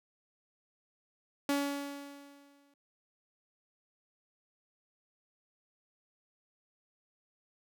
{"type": "tone with exponential decay", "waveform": "sawtooth", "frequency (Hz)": 282.8, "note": "C#4", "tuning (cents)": 35, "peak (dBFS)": -23, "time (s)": [1.49, 2.74], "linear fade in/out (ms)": 2, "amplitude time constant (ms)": 270, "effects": []}